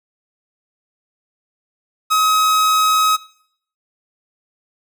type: tone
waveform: 45% pulse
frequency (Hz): 1271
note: D#6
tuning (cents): +36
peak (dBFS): -12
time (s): 2.1-3.17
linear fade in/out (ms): 20
effects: noise-tail reverb RT60 0.6 s tail -18 dB re dry